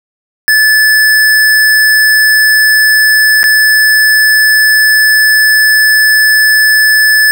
square tone with dropouts, 1735 Hz, A6, 25 cents flat, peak -5 dBFS, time 0.48-7.31 s, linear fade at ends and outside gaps 0 ms, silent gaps 3.431-3.44 s, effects none

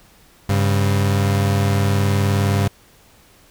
35% pulse tone pair together, 99.11 / 138.59 Hz, G2 / C#3, +20 / 0 cents, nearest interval tritone, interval 580 cents, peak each -14 / -21 dBFS, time 0.49-2.68 s, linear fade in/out 5 ms, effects pink hiss -51 dBFS RMS until 3.5 s

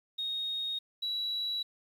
sine tone pair in turn, 3729 / 3914 Hz, A#7 / B7, 0 / -16 cents, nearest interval minor second, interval 84 cents, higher second, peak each -31 / -30 dBFS, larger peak second, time 0.18-0.79 / 1.02-1.63 s, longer neither, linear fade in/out 10 ms, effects tanh soft clip ceiling -26 dBFS + 10-bit

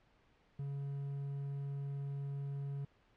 triangle tone with quantisation, 140 Hz, C#3, 18 cents sharp, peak -36 dBFS, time 0.59-2.85 s, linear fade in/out 5 ms, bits 11, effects pink hiss -70 dBFS RMS until 3.16 s + low-pass 3000 Hz 12 dB/octave

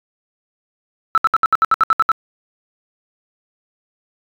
sine tone bursts, 1318.5 Hz, E6, in tune, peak -8 dBFS, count 11, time 1.15-2.117 s, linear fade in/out 0 ms, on 27 ms, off 67 ms, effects tanh soft clip ceiling -5 dBFS

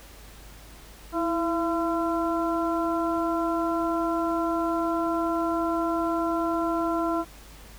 harmonic tone with a mistuned harmonic, 339.3 Hz, F4, 50 cents flat, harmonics 1 / 2 / 3 / 4, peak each -26 / -29 / -31 / -32 dBFS, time 1.12-7.25 s, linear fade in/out 50 ms, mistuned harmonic 1, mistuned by -54 cents, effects added 50 Hz sine -47 dBFS peak until 7.78 s + pink hiss -49 dBFS RMS until 7.78 s

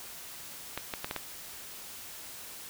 clicks, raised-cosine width 0.3 ms, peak -17 dBFS, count 5, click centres 0.776 / 0.938 / 1.045 / 1.111 / 1.163 s, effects white hiss -45 dBFS RMS until 2.69 s

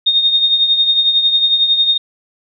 sine tone with tremolo, 3690 Hz, A#7, 18 cents flat, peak -7 dBFS, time 0.06-1.98 s, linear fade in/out 10 ms, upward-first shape triangle, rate 11 Hz, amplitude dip 65%, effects none

